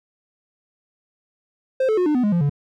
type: tone with pitch steps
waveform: triangle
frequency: 523.3 / 435 / 361.6 / 300.6 / 249.8 / 207.7 / 172.62 / 143.49 Hz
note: C5 / A4 / F#4 / D4 / B3 / G#3 / F3 / D3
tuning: 0 / -20 / -40 / +40 / +20 / 0 / -20 / -40 cents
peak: -14 dBFS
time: 1.8-2.496 s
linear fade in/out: 5 ms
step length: 87 ms
effects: none